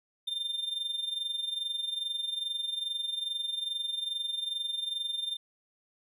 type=tone with amplitude modulation; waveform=triangle; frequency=3600 Hz; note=A7; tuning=39 cents sharp; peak=-27 dBFS; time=0.27-5.37 s; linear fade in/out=10 ms; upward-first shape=sine; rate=22.4 Hz; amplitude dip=70%; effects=none